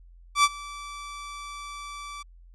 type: tone with ADSR envelope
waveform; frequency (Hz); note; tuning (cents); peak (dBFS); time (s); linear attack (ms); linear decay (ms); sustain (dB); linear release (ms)
sawtooth; 1160; D6; -22; -11; 0.35-2.23; 88; 43; -22; 12
effects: added 43 Hz sine -48 dBFS peak until 2.54 s + resampled to 22050 Hz